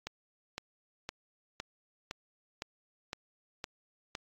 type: click train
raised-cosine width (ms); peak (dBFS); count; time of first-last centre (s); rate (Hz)
0.2; -20; 9; 0.07-4.152; 1.96
effects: AAC 48 kbps